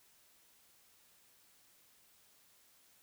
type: silence
effects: white hiss -67 dBFS RMS until 3.02 s